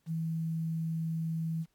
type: tone with quantisation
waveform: sine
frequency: 162.6 Hz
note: E3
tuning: 23 cents flat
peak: -30 dBFS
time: 0.06-1.66 s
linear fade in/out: 50 ms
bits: 10
effects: pink hiss -75 dBFS RMS until 1.74 s + MP3 96 kbps